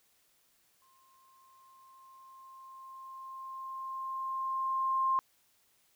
sine tone with exponential growth, 1058 Hz, C6, 19 cents sharp, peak -25 dBFS, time 0.82-5.19 s, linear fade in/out 0 ms, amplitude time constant 950 ms, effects white hiss -70 dBFS RMS until 5.95 s

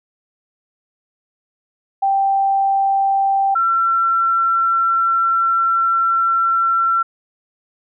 sine tone pair in turn, 784 / 1352.9 Hz, G5 / E6, 0 / +45 cents, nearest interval major sixth, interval 945 cents, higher second, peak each -13 dBFS, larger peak neither, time 2.02-3.55 / 3.55-7.03 s, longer second, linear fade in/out 10 ms, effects none

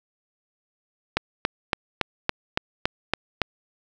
click train, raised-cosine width 0.3 ms, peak -4 dBFS, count 9, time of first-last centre 1.17-3.417 s, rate 3.56 Hz, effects none

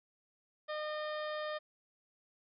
harmonic tone with a mistuned harmonic, 609 Hz, D#5, 37 cents flat, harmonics 1 / 2 / 3 / 4 / 5 / 6 / 7 / 8, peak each -38 / -43 / -45 / -56 / -53 / -52 / -59 / -57 dBFS, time 0.68-1.59 s, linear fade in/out 20 ms, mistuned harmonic 5, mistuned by +57 cents, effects none

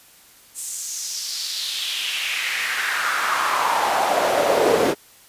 brown noise with high-pass filter sweep, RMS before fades -22 dBFS, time 0.54-4.95 s, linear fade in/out 50 ms, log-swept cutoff 8400 to 400 Hz, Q 3.2, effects white hiss -50 dBFS RMS until 5.28 s + resampled to 32000 Hz

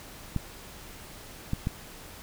clicks, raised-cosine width 5 ms, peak -15 dBFS, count 3, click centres 0.363 / 1.534 / 1.671 s, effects pink hiss -46 dBFS RMS until 2.22 s

